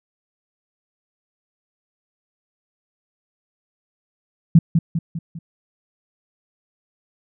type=tone with echo; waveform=sine; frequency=164.81 Hz; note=E3; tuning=in tune; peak=-5 dBFS; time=4.55-4.59 s; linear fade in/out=5 ms; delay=200 ms; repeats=4; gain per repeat=-6 dB; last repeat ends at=5.39 s; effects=none